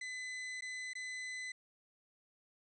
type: tone with dropouts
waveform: 40% pulse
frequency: 2015 Hz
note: B6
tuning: 34 cents sharp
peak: -40 dBFS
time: 0.01-1.52 s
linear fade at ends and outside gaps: 5 ms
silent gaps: 0.609-0.621 / 0.934-0.952 s
effects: resampled to 24000 Hz